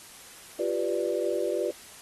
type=chord; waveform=sine; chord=G dominant seventh; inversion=third; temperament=equal; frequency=349.2 / 392 / 493.9 / 587.3 Hz; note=F4 / G4 / B4 / D5; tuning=0 / 0 / 0 / 0 cents; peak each=-31 dBFS; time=0.59-1.71 s; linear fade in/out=5 ms; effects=white hiss -48 dBFS RMS until 2.01 s + AAC 32 kbps